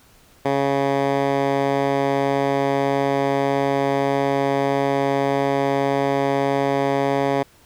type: tone with band-pass filter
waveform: 10% pulse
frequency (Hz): 138.59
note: C#3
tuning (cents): 0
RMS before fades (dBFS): -20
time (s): 0.45-7.43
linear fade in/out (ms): 5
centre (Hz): 620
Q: 0.52
effects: pink hiss -53 dBFS RMS until 7.65 s